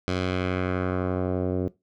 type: tone with low-pass filter sweep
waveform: 10% pulse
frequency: 91.7 Hz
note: F#2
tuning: 15 cents flat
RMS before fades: -26 dBFS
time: 0.08-1.68 s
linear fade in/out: 0 ms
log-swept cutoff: 4700 to 430 Hz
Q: 1.2
effects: noise-tail reverb RT60 0.2 s tail -19 dB re dry